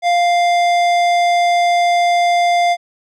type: tone with tanh clipping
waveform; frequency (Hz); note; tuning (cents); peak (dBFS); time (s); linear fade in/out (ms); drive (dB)
sine; 698.5; F5; 0; -13; 0.02-2.77; 50; 16
effects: none